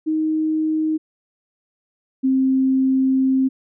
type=tone pair in turn; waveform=sine; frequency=313.1 / 263.9 Hz; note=D#4 / C4; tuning=+11 / +15 cents; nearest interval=minor third; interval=296 cents; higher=first; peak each=-17 / -14 dBFS; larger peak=second; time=0.06-0.98 / 2.23-3.49 s; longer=second; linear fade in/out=20 ms; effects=none